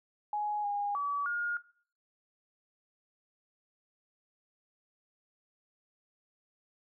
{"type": "tone with pitch steps", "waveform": "sine", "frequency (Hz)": [836, 816, 1144, 1424], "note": ["G#5", "G#5", "D6", "F6"], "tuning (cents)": [11, -31, -46, 33], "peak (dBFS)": -30, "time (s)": [0.33, 1.57], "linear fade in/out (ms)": 2, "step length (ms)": 310, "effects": ["noise-tail reverb RT60 0.5 s tail -19 dB re dry"]}